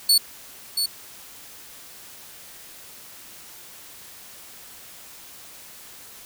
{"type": "tone with echo", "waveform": "sawtooth", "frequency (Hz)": 4435, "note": "C#8", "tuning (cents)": 0, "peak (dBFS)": -11, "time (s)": [0.09, 0.18], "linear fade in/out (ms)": 5, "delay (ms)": 680, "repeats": 1, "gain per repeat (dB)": -7, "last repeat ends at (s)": 0.86, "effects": ["white hiss -44 dBFS RMS until 6.25 s"]}